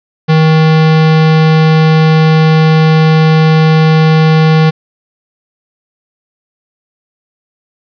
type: tone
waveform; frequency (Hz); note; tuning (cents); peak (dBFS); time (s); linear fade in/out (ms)
square; 158.1; D#3; +28; -5; 0.28-4.71; 20
effects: resampled to 11025 Hz + 7-bit